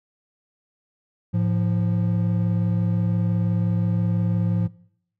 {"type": "tone pair together", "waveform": "triangle", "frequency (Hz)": [108.19, 174], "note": ["A2", "F3"], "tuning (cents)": [-29, -6], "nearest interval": "minor sixth", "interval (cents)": 823, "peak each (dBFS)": [-19, -20], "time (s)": [1.33, 4.68], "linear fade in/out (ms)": 20, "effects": ["noise-tail reverb RT60 0.7 s tail -22 dB re dry"]}